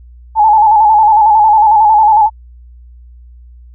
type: tone with vibrato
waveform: sine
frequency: 859 Hz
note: A5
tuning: 42 cents flat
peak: -4 dBFS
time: 0.35-2.3 s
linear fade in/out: 50 ms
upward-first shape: square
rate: 11 Hz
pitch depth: 49 cents each way
effects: added 60 Hz sine -34 dBFS peak until 3.74 s